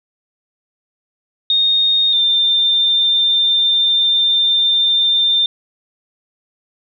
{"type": "tone pair in turn", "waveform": "sine", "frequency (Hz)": [3700, 3593], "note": ["A#7", "A7"], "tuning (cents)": [-14, 36], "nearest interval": "minor second", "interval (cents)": 50, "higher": "first", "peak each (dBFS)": -11, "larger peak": "neither", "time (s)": [[1.5, 2.13], [2.13, 5.46]], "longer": "second", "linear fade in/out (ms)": 2, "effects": []}